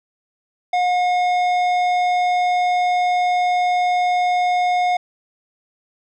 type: tone with tanh clipping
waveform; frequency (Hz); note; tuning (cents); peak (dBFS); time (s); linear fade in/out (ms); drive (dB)
sine; 720; F#5; -47; -17; 0.73-4.97; 5; 12
effects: none